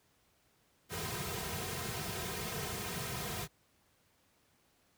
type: noise with comb filter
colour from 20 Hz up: pink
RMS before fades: -39 dBFS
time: 0.89-3.48 s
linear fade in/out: 50 ms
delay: 3.5 ms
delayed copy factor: -1
effects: pink hiss -71 dBFS RMS until 4.97 s + high-pass 60 Hz 12 dB/octave

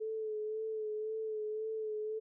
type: tone with vibrato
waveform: sine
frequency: 433.6 Hz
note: A4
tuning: 25 cents flat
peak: -35 dBFS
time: 0-2.2 s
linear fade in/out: 20 ms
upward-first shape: sine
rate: 1.9 Hz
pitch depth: 30 cents each way
effects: none

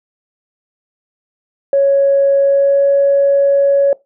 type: tone with pitch glide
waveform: sine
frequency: 554.4 to 558.6 Hz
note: C#5 to C#5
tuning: 0 to +13 cents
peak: -7 dBFS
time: 1.73-3.93 s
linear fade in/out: 2 ms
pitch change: +13 cents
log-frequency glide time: 2.39-2.85 s
effects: noise-tail reverb RT60 0.2 s tail -20 dB re dry + tanh soft clip ceiling -3 dBFS

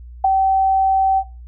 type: tone with ADSR envelope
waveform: sine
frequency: 770 Hz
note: G5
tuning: 31 cents flat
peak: -7 dBFS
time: 0.24-1.24 s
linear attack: 8 ms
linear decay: 4 ms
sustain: -5 dB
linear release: 61 ms
effects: noise-tail reverb RT60 0.3 s tail -19 dB re dry + added 60 Hz sine -34 dBFS peak until 1.47 s

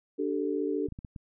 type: chord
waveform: sine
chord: D suspended fourth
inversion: none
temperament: equal with one note detuned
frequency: 293.7 / 385.5 / 440 Hz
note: D4 / G4 / A4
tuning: 0 / -29 / 0 cents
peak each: -31 / -32 / -32 dBFS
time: 0.18-0.88 s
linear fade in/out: 20 ms
type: clicks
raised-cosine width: 5 ms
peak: -28 dBFS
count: 5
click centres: 0.886 / 0.923 / 0.989 / 1.048 / 1.162 s
effects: none

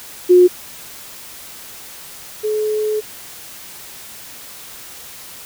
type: tone pair in turn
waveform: sine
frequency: 359.8 / 427.9 Hz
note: F#4 / A4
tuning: -48 / -48 cents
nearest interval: minor third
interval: 300 cents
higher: second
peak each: -5 / -16 dBFS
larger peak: first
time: 0.29-0.48 / 2.43-3.01 s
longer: second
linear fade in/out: 20 ms
effects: white hiss -36 dBFS RMS until 5.45 s

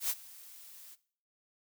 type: noise with ADSR envelope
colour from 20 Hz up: blue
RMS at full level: -30 dBFS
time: 0-0.96 s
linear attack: 96 ms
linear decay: 45 ms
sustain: -22 dB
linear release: 28 ms
effects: noise-tail reverb RT60 0.5 s tail -18 dB re dry

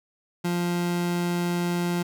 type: tone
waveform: 30% pulse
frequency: 174.61 Hz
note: F3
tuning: in tune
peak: -21 dBFS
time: 0.44-2.03 s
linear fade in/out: 10 ms
effects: none

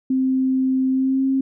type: tone with pitch glide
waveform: sine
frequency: 261.6 to 267.3 Hz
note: C4 to C4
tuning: 0 to +37 cents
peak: -16 dBFS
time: 0.1-1.41 s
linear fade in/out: 5 ms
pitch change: +37 cents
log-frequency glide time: 0.9-1.24 s
effects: none

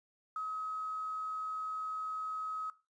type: tone with quantisation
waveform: sine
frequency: 1274 Hz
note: D#6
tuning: 41 cents sharp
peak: -35 dBFS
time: 0.36-2.7 s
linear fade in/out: 2 ms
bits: 10
effects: noise-tail reverb RT60 0.3 s tail -18 dB re dry + resampled to 22050 Hz

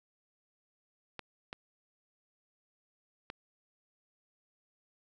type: clicks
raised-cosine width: 0.3 ms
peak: -24 dBFS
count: 3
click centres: 1.193 / 1.529 / 3.301 s
effects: none

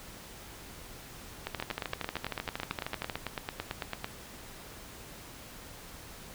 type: two click trains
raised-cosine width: 0.3 ms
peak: -17 / -17 dBFS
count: 23 / 22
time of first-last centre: 1.6-4.044 / 1.47-3.098 s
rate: 9 / 12.9 Hz
effects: pink hiss -48 dBFS RMS until 6.34 s

